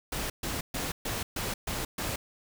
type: noise bursts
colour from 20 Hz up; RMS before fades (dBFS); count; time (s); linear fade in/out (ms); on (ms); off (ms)
pink; -33; 7; 0.12-2.16; 5; 180; 130
effects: none